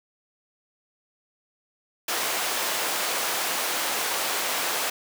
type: high-pass noise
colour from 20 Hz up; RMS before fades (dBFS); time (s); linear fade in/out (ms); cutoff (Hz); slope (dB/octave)
pink; -27; 2.08-4.9; 5; 580; 12
effects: none